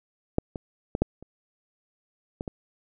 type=clicks; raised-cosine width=2 ms; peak=-8 / -20 / -13 / -7 / -30 / -18 / -19 dBFS; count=7; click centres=0.384 / 0.558 / 0.951 / 1.02 / 1.226 / 2.409 / 2.478 s; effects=none